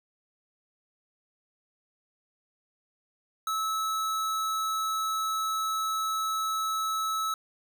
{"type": "tone", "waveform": "square", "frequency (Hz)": 1300, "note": "E6", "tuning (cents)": -24, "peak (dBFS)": -28, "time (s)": [3.47, 7.34], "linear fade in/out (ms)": 2, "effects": []}